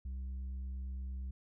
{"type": "tone with tanh clipping", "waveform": "sine", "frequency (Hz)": 64.9, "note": "C2", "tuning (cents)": -13, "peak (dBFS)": -39, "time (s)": [0.05, 1.31], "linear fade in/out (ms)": 5, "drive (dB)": 4, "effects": []}